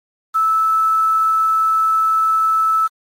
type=tone with quantisation; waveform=sine; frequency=1310 Hz; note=E6; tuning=11 cents flat; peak=-12 dBFS; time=0.34-2.88 s; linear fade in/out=20 ms; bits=6; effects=MP3 64 kbps